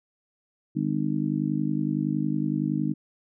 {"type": "harmonic tone", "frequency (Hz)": 50.8, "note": "G#1", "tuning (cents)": -38, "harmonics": [3, 4, 5, 6], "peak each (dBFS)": [-29, -29, -29, -29], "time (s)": [0.75, 2.94], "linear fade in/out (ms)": 20, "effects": []}